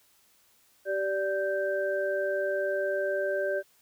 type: tone cluster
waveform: sine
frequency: 388.2 / 584 / 1564 Hz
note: G4 / D5 / G6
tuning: -17 / -10 / -4 cents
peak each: -32 / -28 / -34 dBFS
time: 0.85-3.63 s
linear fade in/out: 50 ms
effects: white hiss -64 dBFS RMS until 3.81 s